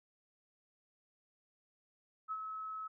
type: tone with ADSR envelope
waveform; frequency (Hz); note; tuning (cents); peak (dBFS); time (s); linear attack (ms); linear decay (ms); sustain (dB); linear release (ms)
sine; 1291; E6; -37; -35; 2.28-2.88; 35; 52; -5; 13
effects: none